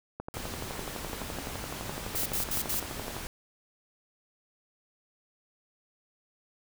click train, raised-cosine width 1 ms, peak -22 dBFS, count 36, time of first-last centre 0.2-3.166 s, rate 11.8 Hz
pink noise, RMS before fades -39 dBFS, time 0.34-3.27 s, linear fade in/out 0 ms
blue noise bursts, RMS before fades -31 dBFS, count 4, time 2.15-2.8 s, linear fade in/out 5 ms, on 110 ms, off 70 ms
effects none

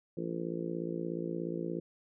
harmonic tone, 56.9 Hz, A#1, 41 cents flat, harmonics 3 / 4 / 5 / 6 / 7 / 8 / 9, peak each -39 / -45 / -43 / -38 / -45 / -42 / -45 dBFS, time 0.17-1.8 s, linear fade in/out 5 ms, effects none

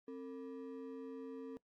triangle ring-modulated tone, 359.8 Hz, F#4, 48 cents flat, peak -39 dBFS, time 0.08-1.57 s, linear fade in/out 0 ms, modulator 93.5 Hz, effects noise-tail reverb RT60 0.1 s tail -20 dB re dry + AAC 64 kbps

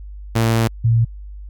sawtooth / sine tone pair in turn, 113.8 / 114.99 Hz, A#2 / A#2, -41 / -23 cents, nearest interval unison, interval 18 cents, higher second, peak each -10 / -11 dBFS, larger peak first, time 0.35-0.68 / 0.84-1.05 s, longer first, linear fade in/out 10 ms, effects added 50 Hz sine -31 dBFS peak until 1.49 s

